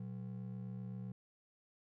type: ring-modulated tone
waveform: triangle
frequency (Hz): 153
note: D#3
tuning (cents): -29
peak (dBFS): -37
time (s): 0-1.12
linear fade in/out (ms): 2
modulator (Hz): 33.9
effects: none